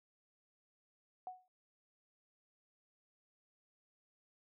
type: tone with exponential decay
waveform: sine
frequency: 738 Hz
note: F#5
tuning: 5 cents flat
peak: -39 dBFS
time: 1.27-1.48 s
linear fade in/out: 1 ms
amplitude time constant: 44 ms
effects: none